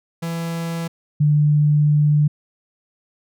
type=tone pair in turn; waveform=45% pulse / sine; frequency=166.7 / 148.69 Hz; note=E3 / D3; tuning=+20 / +22 cents; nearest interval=major second; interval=198 cents; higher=first; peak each=-23 / -12 dBFS; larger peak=second; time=0.22-0.88 / 1.2-2.28 s; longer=second; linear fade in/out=10 ms; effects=none